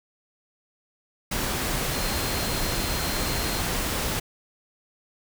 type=tone in noise; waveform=sine; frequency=4186 Hz; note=C8; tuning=in tune; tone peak=-36 dBFS; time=1.93-3.61 s; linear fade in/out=10 ms; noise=pink; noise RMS=-27 dBFS; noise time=1.31-4.2 s; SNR=-12 dB; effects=none